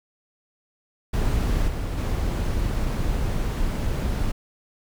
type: noise with level steps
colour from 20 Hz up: brown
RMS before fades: -22 / -27 / -24 dBFS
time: 1.13-4.32 s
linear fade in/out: 10 ms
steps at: 1.67 / 1.97 s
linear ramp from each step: 20 ms
effects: none